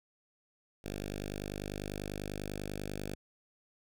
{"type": "tone with notch filter", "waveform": "5% pulse", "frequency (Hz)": 50.1, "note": "G1", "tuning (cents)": 38, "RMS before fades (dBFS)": -40, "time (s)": [0.84, 3.15], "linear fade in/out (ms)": 5, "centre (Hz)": 1100, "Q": 0.98, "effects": []}